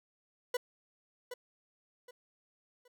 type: tone with echo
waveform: 40% pulse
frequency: 494.1 Hz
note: B4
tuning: 1 cent sharp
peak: -29 dBFS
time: 0.54-0.57 s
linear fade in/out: 5 ms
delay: 770 ms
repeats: 3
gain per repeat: -10 dB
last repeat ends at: 2.88 s
effects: none